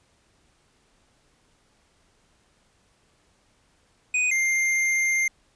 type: tone pair in turn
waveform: square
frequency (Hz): 2489 / 2105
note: D#7 / C7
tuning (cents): 0 / +10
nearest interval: minor third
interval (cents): 290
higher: first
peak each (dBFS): -21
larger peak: neither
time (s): 4.14-4.31 / 4.31-5.28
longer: second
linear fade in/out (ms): 5
effects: pink hiss -64 dBFS RMS until 5.55 s + resampled to 22050 Hz